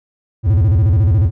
triangle tone with vibrato, 95 Hz, F#2, 46 cents sharp, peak -7 dBFS, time 0.43-1.31 s, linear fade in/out 50 ms, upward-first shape square, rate 14 Hz, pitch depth 250 cents each way, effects none

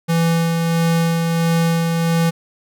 square tone with tremolo, 166.4 Hz, E3, 17 cents sharp, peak -14 dBFS, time 0.08-2.31 s, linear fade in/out 20 ms, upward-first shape sine, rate 1.5 Hz, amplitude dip 30%, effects none

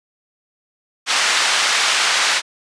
pink band-pass noise, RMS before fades -17 dBFS, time 1.06-2.42 s, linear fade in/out 50 ms, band 1300 to 6400 Hz, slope 12 dB/octave, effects resampled to 22050 Hz

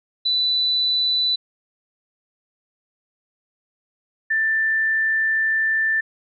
sine tone pair in turn, 3982 / 1773.8 Hz, B7 / A6, +14 / +14 cents, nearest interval octave + major second, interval 1400 cents, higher first, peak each -17 dBFS, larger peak neither, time 0.25-1.36 / 4.3-6.01 s, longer second, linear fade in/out 10 ms, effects none

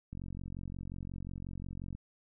click train, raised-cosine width 5 ms, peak -30 dBFS, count 84, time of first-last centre 0.13-1.95 s, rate 45.6 Hz, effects none

